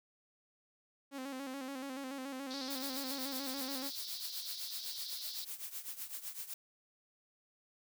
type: tone with vibrato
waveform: sawtooth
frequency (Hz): 268.2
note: C4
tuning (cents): +43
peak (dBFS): -37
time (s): 1.11-3.91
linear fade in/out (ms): 50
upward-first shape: square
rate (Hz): 7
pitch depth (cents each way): 61
type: band-pass noise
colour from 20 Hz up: pink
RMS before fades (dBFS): -46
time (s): 2.5-5.45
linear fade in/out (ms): 10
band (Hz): 3800 to 5300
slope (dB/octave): 48
type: noise with tremolo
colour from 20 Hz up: blue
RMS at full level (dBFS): -41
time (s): 2.7-6.54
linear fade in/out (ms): 5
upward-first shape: triangle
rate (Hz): 7.9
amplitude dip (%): 85
effects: none